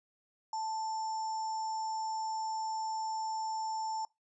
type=tone with sample-and-hold; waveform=sine; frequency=880 Hz; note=A5; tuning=in tune; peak=-33 dBFS; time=0.53-4.05 s; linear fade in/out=2 ms; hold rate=6300 Hz; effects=noise-tail reverb RT60 0.2 s tail -24 dB re dry + resampled to 22050 Hz